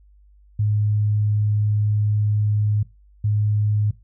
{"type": "tone pair in turn", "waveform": "sine", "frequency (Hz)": [105.1, 105.1], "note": ["G#2", "G#2"], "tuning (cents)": [21, 21], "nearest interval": "unison", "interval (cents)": 0, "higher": "neither", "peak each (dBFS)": -17, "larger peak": "neither", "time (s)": [[0.59, 2.83], [3.24, 3.91]], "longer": "first", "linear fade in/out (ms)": 5, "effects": ["noise-tail reverb RT60 0.2 s tail -17 dB re dry", "added 50 Hz sine -49 dBFS peak until 4.03 s"]}